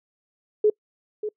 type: tone with echo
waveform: sine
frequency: 424 Hz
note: G#4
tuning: 36 cents sharp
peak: -14 dBFS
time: 0.64-0.7 s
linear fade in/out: 5 ms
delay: 590 ms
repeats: 1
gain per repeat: -11 dB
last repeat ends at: 1.29 s
effects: noise-tail reverb RT60 0.1 s tail -26 dB re dry